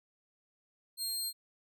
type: tone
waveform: 20% pulse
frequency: 4201 Hz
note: C8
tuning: 6 cents sharp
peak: -28 dBFS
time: 0.97-1.33 s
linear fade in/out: 50 ms
effects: none